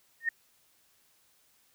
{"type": "tone with exponential growth", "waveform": "sine", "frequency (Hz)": 1841, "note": "A#6", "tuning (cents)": -22, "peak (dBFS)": -22, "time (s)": [0.2, 0.29], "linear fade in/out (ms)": 5, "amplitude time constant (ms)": 19, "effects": ["white hiss -67 dBFS RMS until 1.74 s"]}